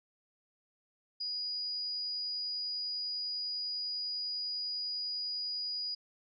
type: tone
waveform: sine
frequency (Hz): 4905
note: D#8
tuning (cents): -26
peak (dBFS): -34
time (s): 1.2-5.95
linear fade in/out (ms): 10
effects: none